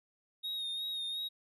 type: tone with vibrato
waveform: triangle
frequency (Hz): 3729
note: A#7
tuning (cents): 0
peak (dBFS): -34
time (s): 0.43-1.29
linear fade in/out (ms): 20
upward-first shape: sine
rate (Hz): 2.8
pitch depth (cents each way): 35
effects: none